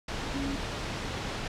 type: tone in noise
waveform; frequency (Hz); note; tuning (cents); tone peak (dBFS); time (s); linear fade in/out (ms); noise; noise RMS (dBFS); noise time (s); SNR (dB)
sine; 276.7; C#4; -3; -32; 0.34-0.56; 5; pink; -34; 0.08-1.48; -1
effects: low-pass 5000 Hz 12 dB/octave